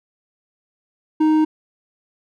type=tone with hard clipping; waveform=sine; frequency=311.1 Hz; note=D#4; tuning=in tune; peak=-14 dBFS; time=1.2-1.45 s; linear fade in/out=10 ms; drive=6 dB; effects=none